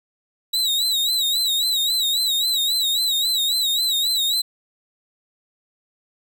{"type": "tone with vibrato", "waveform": "40% pulse", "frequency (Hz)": 3874, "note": "B7", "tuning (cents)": -34, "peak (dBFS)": -17, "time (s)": [0.53, 4.42], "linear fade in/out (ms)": 10, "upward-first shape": "sine", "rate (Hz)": 3.7, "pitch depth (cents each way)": 94, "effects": []}